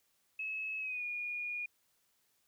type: tone with pitch glide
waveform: sine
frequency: 2584 to 2439 Hz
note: E7 to D#7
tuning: -35 to -35 cents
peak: -36 dBFS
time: 0.39-1.66 s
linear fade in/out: 5 ms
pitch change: -100 cents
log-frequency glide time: 0.79-1.04 s
effects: white hiss -75 dBFS RMS until 2.47 s